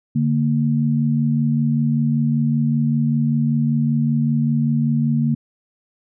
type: tone pair together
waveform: sine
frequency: 145.52 / 230.7 Hz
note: D3 / A#3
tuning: -16 / -18 cents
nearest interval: minor sixth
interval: 798 cents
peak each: -18 dBFS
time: 0.15-5.35 s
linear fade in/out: 10 ms
effects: none